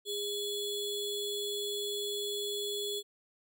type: ring-modulated tone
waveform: square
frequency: 1900 Hz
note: A#6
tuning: 33 cents sharp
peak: -31 dBFS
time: 0.05-3.03 s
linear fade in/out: 50 ms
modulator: 1490 Hz
effects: none